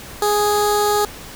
15% pulse tone with notch filter, 415.3 Hz, G#4, in tune, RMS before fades -17 dBFS, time 0.22-1.05 s, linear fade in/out 2 ms, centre 2200 Hz, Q 0.86, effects pink hiss -36 dBFS RMS until 1.35 s

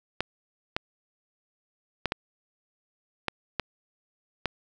clicks, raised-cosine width 0.3 ms, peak -10 dBFS, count 7, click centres 0.206 / 0.765 / 2.057 / 2.121 / 3.283 / 3.597 / 4.457 s, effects none

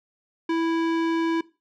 square tone, 329.6 Hz, E4, in tune, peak -22 dBFS, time 0.49-1.41 s, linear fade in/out 5 ms, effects noise-tail reverb RT60 0.3 s tail -20 dB re dry + low-pass 3000 Hz 12 dB/octave

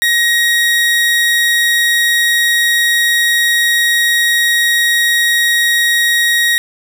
30% pulse tone, 1887 Hz, A#6, 21 cents sharp, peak -7 dBFS, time 0.02-6.58 s, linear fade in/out 0 ms, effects none

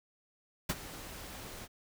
pink noise with ADSR envelope, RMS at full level -31 dBFS, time 0.69-1.68 s, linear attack 8 ms, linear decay 40 ms, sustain -15 dB, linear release 42 ms, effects none

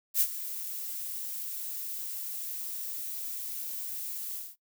violet noise with ADSR envelope, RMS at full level -23 dBFS, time 0.14-4.56 s, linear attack 65 ms, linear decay 60 ms, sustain -14 dB, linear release 200 ms, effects noise-tail reverb RT60 0.1 s tail -18 dB re dry

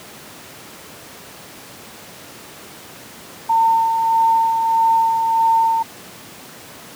sine tone with tremolo, 906 Hz, A#5, 50 cents flat, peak -11 dBFS, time 3.49-5.83 s, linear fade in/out 10 ms, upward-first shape sine, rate 1.6 Hz, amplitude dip 40%, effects pink hiss -38 dBFS RMS until 6.95 s + high-pass 150 Hz 12 dB/octave

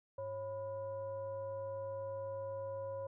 sine tone with frequency modulation, 546 Hz, C#5, 26 cents flat, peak -39 dBFS, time 0.18-3.07 s, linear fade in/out 5 ms, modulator 444 Hz, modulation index 0.57, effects none

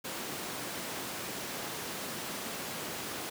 pink high-pass noise, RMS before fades -39 dBFS, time 0.04-3.3 s, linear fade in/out 10 ms, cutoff 190 Hz, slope 12 dB/octave, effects none

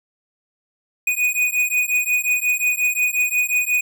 square beating tone pair, 2477 / 2482.6 Hz, D#7 / D#7, -8 / -4 cents, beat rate 5.6 Hz, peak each -21 dBFS, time 1.07-3.81 s, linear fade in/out 5 ms, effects none

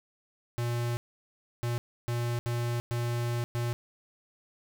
square tone bursts at uneven times, 119.3 Hz, A#2, 41 cents sharp, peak -29 dBFS, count 6, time 0.58-0.97 / 1.63-1.78 / 2.08-2.39 / 2.46-2.8 / 2.91-3.44 / 3.55-3.73 s, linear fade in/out 0 ms, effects none

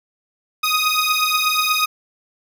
15% pulse beating tone pair, 1244.5 / 1252.8 Hz, D#6 / D#6, 0 / +11 cents, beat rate 8.3 Hz, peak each -13 dBFS, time 0.63-1.86 s, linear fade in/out 10 ms, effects none

